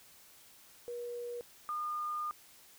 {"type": "tone pair in turn", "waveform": "sine", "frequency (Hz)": [480.4, 1215.4], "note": ["B4", "D#6"], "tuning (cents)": [-48, -41], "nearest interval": "octave + major third", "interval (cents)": 1607, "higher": "second", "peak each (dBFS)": [-38, -34], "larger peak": "second", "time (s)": [[0.88, 1.41], [1.69, 2.31]], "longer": "second", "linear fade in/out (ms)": 0, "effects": ["white hiss -59 dBFS RMS until 2.78 s"]}